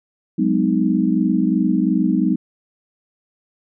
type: chord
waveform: sine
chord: G# minor seventh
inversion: third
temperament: equal with one note detuned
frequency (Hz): 185 / 207.7 / 253.4 / 311.1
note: F#3 / G#3 / B3 / D#4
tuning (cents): 0 / 0 / +45 / 0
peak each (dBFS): -20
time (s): 0.38-2.36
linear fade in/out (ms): 10
effects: none